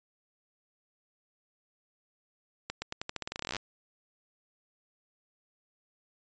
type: accelerating click train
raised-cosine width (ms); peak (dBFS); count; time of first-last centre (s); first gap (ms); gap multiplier
0.2; -17; 21; 2.7-3.566; 120; 0.87
effects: resampled to 16000 Hz